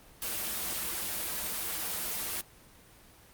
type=noise with comb filter; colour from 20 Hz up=white; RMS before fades=-34 dBFS; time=0.22-2.41 s; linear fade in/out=2 ms; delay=7.4 ms; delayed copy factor=-1; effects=pink hiss -56 dBFS RMS until 3.33 s + Opus 24 kbps